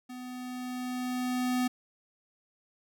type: tone with level ramp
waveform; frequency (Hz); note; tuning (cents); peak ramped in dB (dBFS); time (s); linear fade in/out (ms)
square; 250.8; B3; +27; -41 to -26; 0.09-1.68; 10
effects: none